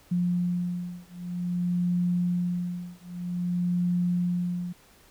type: beating tone pair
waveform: sine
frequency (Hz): 176.6 / 177.12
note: F3 / F3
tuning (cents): +20 / +25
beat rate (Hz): 0.52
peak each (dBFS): -28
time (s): 0.11-4.73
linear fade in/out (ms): 10
effects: pink hiss -57 dBFS RMS until 5.1 s